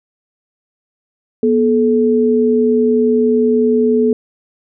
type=tone pair together; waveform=sine; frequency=242.2 / 431.6 Hz; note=B3 / A4; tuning=-34 / -33 cents; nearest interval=minor seventh; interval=1001 cents; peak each=-13 / -12 dBFS; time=1.43-4.13 s; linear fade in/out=2 ms; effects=none